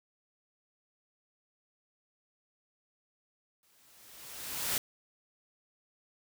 white noise with exponential growth, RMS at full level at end -30 dBFS, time 3.63-4.78 s, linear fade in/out 1 ms, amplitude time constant 250 ms, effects none

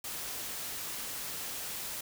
white noise, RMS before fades -39 dBFS, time 0.04-2.01 s, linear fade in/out 5 ms, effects none

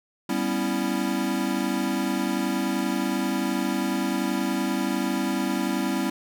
square chord, C# half-diminished seventh, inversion second, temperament equal, 196 / 246.9 / 277.2 / 329.6 Hz, G3 / B3 / C#4 / E4, 0 / 0 / 0 / 0 cents, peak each -30 dBFS, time 0.29-6.1 s, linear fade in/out 5 ms, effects none

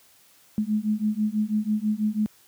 sine beating tone pair, 210 / 216.1 Hz, G#3 / A3, +19 / -31 cents, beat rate 6.1 Hz, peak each -25 dBFS, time 0.58-2.26 s, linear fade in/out 0 ms, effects white hiss -57 dBFS RMS until 2.47 s + high-pass 60 Hz 12 dB/octave

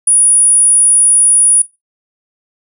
sine tone, 9720 Hz, D#9, 42 cents flat, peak -5 dBFS, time 0.07-1.62 s, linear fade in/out 5 ms, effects noise-tail reverb RT60 0.2 s tail -17 dB re dry

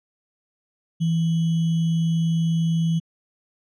sine tone with sample-and-hold, 164.4 Hz, E3, 4 cents flat, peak -18 dBFS, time 1-3 s, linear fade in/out 20 ms, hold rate 3150 Hz, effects low-pass 6000 Hz 12 dB/octave

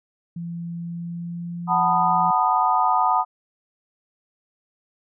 sine tone with pitch glide, 170 to 172.67 Hz, F3 to F3, -46 to -19 cents, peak -28 dBFS, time 0.36-2.31 s, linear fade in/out 5 ms, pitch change +27 cents, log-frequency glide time 0.77-1.7 s
sine chord, B dominant seventh, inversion second, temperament just, 740.8 / 889 / 987.8 / 1234.7 Hz, F#5 / A5 / B5 / D#6, +2 / +18 / 0 / -14 cents, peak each -22 dBFS, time 1.67-3.25 s, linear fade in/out 50 ms
effects none

